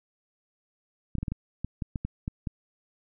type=clicks; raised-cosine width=5 ms; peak=-18 dBFS; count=11; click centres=1.153 / 1.184 / 1.23 / 1.282 / 1.32 / 1.646 / 1.822 / 1.958 / 2.05 / 2.279 / 2.472 s; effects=none